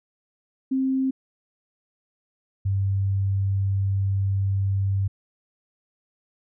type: tone pair in turn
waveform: sine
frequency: 264.4 / 97.82 Hz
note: C4 / G2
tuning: +18 / -3 cents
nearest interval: octave + perfect fourth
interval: 1721 cents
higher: first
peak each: -20 dBFS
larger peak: neither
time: 0.71-1.11 / 2.65-5.08 s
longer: second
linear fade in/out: 10 ms
effects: none